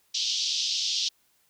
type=band-pass noise; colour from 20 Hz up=white; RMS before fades=-28 dBFS; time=0.14-1.09 s; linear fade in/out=10 ms; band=3000 to 5800 Hz; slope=48 dB/octave; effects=white hiss -67 dBFS RMS until 1.49 s